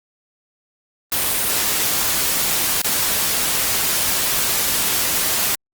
white noise with dropouts, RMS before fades -19 dBFS, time 1.12-5.55 s, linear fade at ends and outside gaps 0 ms, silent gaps 2.817-2.845 s, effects Opus 32 kbps

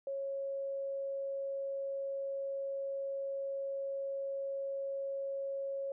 sine tone, 549 Hz, C#5, 17 cents flat, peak -35 dBFS, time 0.07-5.92 s, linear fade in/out 2 ms, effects none

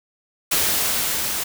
white noise with level ramp, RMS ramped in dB -19 to -25 dBFS, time 0.51-1.44 s, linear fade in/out 10 ms, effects none

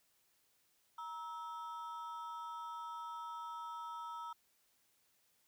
triangle ring-modulated tone, 1123 Hz, C#6, 22 cents sharp, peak -38 dBFS, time 0.98-4.33 s, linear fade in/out 5 ms, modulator 180 Hz, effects white hiss -75 dBFS RMS until 5.47 s

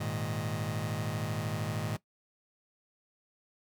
sawtooth chord, Ab suspended second, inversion none, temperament just, 103.83 / 116.8 / 155.74 Hz, Ab2 / Bb2 / Eb3, 0 / +4 / +2 cents, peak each -32 / -33 / -32 dBFS, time 0-1.97 s, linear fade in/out 10 ms, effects noise-tail reverb RT60 0.1 s tail -18 dB re dry

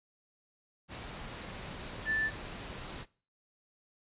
sine tone in noise, 1760 Hz, A6, in tune, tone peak -28 dBFS, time 2.05-2.31 s, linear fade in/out 50 ms, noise pink, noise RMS -43 dBFS, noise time 0.88-3.06 s, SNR +12 dB, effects noise-tail reverb RT60 0.4 s tail -21 dB re dry + resampled to 8000 Hz

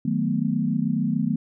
sine chord, B dominant seventh, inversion first, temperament equal, 155.56 / 185 / 220 / 246.9 Hz, D#3 / F#3 / A3 / B3, 0 / 0 / 0 / 0 cents, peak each -27 / -27 / -25 / -26 dBFS, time 0.05-1.36 s, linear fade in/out 5 ms, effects none

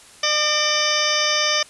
harmonic tone with a mistuned harmonic, 603 Hz, D5, 46 cents sharp, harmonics 1 / 2 / 3 / 4 / 5 / 6 / 8 / 9 / 10, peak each -26 / -26 / -26 / -26 / -26 / -26 / -26 / -26 / -26 dBFS, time 0.23-1.63 s, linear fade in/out 5 ms, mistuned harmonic 4, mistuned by -56 cents, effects white hiss -46 dBFS RMS until 1.69 s + resampled to 24000 Hz

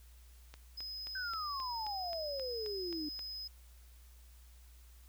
click train, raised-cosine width 0.2 ms, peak -32 dBFS, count 11, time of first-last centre 0.54-3.193 s, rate 3.77 Hz
triangle tone, 5060 Hz, D#8, 28 cents sharp, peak -40 dBFS, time 0.77-3.48 s, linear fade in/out 10 ms
sine exponential sweep, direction down, 1568 to 293.7 Hz, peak -38 dBFS, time 1.15-3.09 s, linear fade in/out 5 ms
effects added 60 Hz sine -55 dBFS peak until 5.08 s + white hiss -66 dBFS RMS until 5.08 s

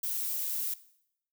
violet noise, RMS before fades -33 dBFS, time 0.03-0.74 s, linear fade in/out 5 ms, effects noise-tail reverb RT60 0.7 s tail -17 dB re dry

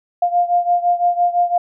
sine beating tone pair, 701 / 706.9 Hz, F5 / F5, +6 / +21 cents, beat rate 5.9 Hz, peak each -15 / -18 dBFS, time 0.22-1.58 s, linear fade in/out 5 ms, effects none

